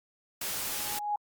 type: noise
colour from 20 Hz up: white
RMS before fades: -34 dBFS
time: 0.41-0.99 s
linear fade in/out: 5 ms
type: tone with exponential growth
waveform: sine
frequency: 830.6 Hz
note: G#5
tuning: in tune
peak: -25 dBFS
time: 0.51-1.16 s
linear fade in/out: 5 ms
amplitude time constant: 140 ms
effects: Opus 48 kbps